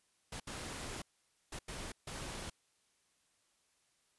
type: noise bursts at uneven times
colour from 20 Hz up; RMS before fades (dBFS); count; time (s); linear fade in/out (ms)
pink; -44; 5; 0.32-0.4 / 0.47-1.02 / 1.52-1.59 / 1.68-1.92 / 2.07-2.5; 5
effects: white hiss -75 dBFS RMS until 4.18 s + resampled to 24000 Hz